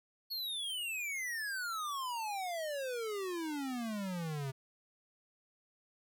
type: exponential sweep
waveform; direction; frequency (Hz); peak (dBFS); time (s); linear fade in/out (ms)
square; down; 4414 to 130.81; -37; 0.3-4.52; 20
effects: none